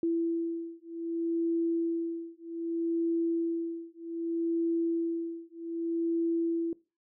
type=beating tone pair; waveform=sine; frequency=333.4 / 334.04 Hz; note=E4 / E4; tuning=+20 / +23 cents; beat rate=0.64 Hz; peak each=-31 dBFS; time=0.03-6.73 s; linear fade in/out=2 ms; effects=noise-tail reverb RT60 0.3 s tail -22 dB re dry